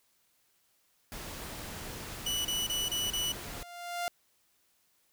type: noise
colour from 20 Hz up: pink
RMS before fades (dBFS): -42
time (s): 1.12-3.63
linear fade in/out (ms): 0
type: tone bursts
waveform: sawtooth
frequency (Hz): 2960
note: F#7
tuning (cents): 0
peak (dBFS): -27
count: 5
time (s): 2.26-3.322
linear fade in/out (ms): 5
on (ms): 190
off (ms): 28
type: tone with exponential growth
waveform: sawtooth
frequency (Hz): 698.5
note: F5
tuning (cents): 0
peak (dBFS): -26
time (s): 3.11-4.08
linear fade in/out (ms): 0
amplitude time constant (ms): 210
effects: white hiss -71 dBFS RMS until 5.12 s